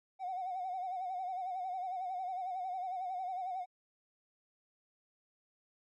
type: tone with vibrato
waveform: triangle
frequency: 740 Hz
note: F#5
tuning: in tune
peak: -32 dBFS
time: 0.19-3.66 s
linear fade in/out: 50 ms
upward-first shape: sine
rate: 11 Hz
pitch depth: 71 cents each way
effects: tanh soft clip ceiling -33 dBFS + MP3 48 kbps